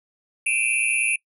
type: tone cluster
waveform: sine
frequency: 2350 / 2466 / 2577 / 2709 / 9920 Hz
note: D7 / D#7 / E7 / E7 / D#9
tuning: +1 / -16 / -40 / +47 / -6 cents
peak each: -26 dBFS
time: 0.46-1.16 s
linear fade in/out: 5 ms
effects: noise-tail reverb RT60 0.1 s tail -25 dB re dry